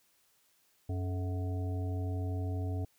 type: harmonic tone with a mistuned harmonic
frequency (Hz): 92.5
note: F#2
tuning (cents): 0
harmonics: 1 / 3 / 5 / 7 / 8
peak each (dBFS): -32 / -42 / -46 / -49 / -50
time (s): 0.89-2.85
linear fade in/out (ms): 5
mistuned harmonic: 5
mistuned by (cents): -110
effects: white hiss -70 dBFS RMS until 2.98 s